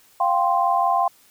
sine chord, F suspended second, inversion none, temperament equal, 698.5 / 784 / 1046.5 Hz, F5 / G5 / C6, 0 / 0 / 0 cents, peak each -21 dBFS, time 0.2-1.08 s, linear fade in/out 5 ms, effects white hiss -55 dBFS RMS until 1.3 s

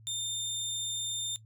25% pulse tone, 3614 Hz, A7, 46 cents sharp, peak -29 dBFS, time 0.07-1.36 s, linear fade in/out 0 ms, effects noise-tail reverb RT60 0.1 s tail -18 dB re dry + added 110 Hz sine -52 dBFS peak until 1.45 s

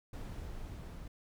brown noise with level ramp, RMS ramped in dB -42 to -46 dBFS, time 0.13-1.08 s, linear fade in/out 5 ms, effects none

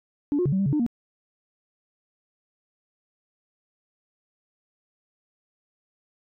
sine tone with pitch steps, 288.6 / 358.8 / 140.5 / 190.8 / 197 / 139.3 / 301.1 / 236.1 Hz, D4 / F4 / C#3 / G3 / G3 / C#3 / D4 / A#3, -30 / +47 / +24 / -47 / +9 / +9 / +43 / +22 cents, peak -19 dBFS, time 0.32-0.864 s, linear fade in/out 0 ms, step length 68 ms, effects tanh soft clip ceiling -16 dBFS

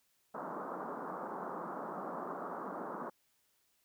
white band-pass noise, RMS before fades -42 dBFS, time 0.34-3.1 s, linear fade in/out 10 ms, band 170 to 1300 Hz, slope 48 dB/octave, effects white hiss -75 dBFS RMS until 3.84 s

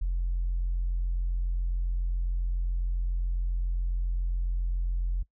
sine tone, 43.65 Hz, F1, in tune, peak -24 dBFS, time 0.01-5.23 s, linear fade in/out 10 ms, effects noise-tail reverb RT60 0.1 s tail -21 dB re dry + tanh soft clip ceiling -22 dBFS

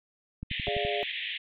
click train, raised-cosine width 5 ms, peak -24 dBFS, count 6, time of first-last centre 0.43-0.85 s, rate 11.9 Hz
white band-pass noise, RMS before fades -35 dBFS, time 0.5-1.38 s, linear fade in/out 10 ms, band 1800 to 3600 Hz, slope 96 dB/octave
sine chord, D diminished, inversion second, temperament equal, 415.3 / 587.3 / 698.5 Hz, Ab4 / D5 / F5, 0 / 0 / 0 cents, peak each -32 / -34 / -33 dBFS, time 0.67-1.03 s, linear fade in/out 0 ms
effects none

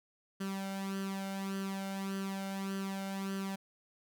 sawtooth tone with flanger, 194.4 Hz, G3, 14 cents flat, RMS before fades -38 dBFS, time 0.4-3.56 s, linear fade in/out 10 ms, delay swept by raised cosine 0.65 to 1.39 ms, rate 1.7 Hz, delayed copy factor +0.65, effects none

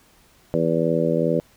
harmonic tone, 82.41 Hz, E2, in tune, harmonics 2 / 3 / 4 / 5 / 6 / 7, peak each -24 / -26 / -26 / -27 / -23 / -25 dBFS, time 0.54-1.4 s, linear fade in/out 0 ms, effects pink hiss -56 dBFS RMS until 1.56 s

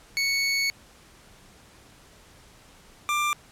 25% pulse tone pair in turn, 2217 / 1186.7 Hz, C#7 / D6, 0 / +18 cents, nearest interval major seventh, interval 1082 cents, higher first, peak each -19 dBFS, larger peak neither, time 0.17-0.7 / 3.09-3.33 s, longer first, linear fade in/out 0 ms, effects pink hiss -53 dBFS RMS until 3.51 s + low-pass 11000 Hz 12 dB/octave

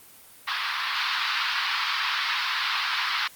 pink band-pass noise, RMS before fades -27 dBFS, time 0.47-3.28 s, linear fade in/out 10 ms, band 980 to 4800 Hz, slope 48 dB/octave, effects white hiss -50 dBFS RMS until 3.35 s + Opus 32 kbps

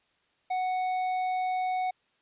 sine tone with tanh clipping, 740 Hz, F#5, in tune, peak -28 dBFS, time 0.5-1.91 s, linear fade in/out 10 ms, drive 8 dB, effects white hiss -70 dBFS RMS until 2.21 s + resampled to 8000 Hz

